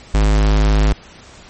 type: tone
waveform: square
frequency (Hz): 51.91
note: G#1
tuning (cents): 0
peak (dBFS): -11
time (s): 0.14-0.93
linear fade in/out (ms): 5
effects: pink hiss -41 dBFS RMS until 1.49 s + MP3 32 kbps